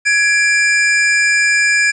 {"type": "tone pair together", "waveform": "square", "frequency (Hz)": [1670, 2359], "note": ["G#6", "D7"], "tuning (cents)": [9, 7], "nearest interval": "tritone", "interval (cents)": 598, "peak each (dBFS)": -14, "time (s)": [0.05, 1.92], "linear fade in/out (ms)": 20, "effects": ["resampled to 22050 Hz", "8-bit"]}